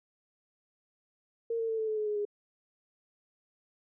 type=tone with pitch steps; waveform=sine; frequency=460.4 / 453.3 / 446.3 / 439.4 / 432.6 / 425.9 / 419.3 / 412.8 Hz; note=A#4 / A#4 / A4 / A4 / A4 / G#4 / G#4 / G#4; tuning=-22 / -48 / +25 / -2 / -29 / +44 / +17 / -10 cents; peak=-29 dBFS; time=1.5-2.252 s; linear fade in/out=5 ms; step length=94 ms; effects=none